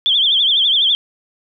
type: tone with vibrato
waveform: sine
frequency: 3328 Hz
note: G#7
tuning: 3 cents sharp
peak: -11 dBFS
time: 0.06-0.95 s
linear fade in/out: 0 ms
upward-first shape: triangle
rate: 12 Hz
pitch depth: 150 cents each way
effects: none